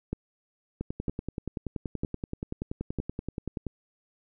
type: two click trains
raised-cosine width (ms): 3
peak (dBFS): -17 / -19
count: 4 / 31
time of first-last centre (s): 0.13-2.987 / 0.81-3.667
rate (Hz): 1.05 / 10.5
effects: none